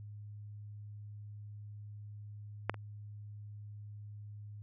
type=clicks; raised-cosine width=0.5 ms; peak=-15 / -30 dBFS; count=2; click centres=2.696 / 2.743 s; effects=added 104 Hz sine -45 dBFS peak until 4.62 s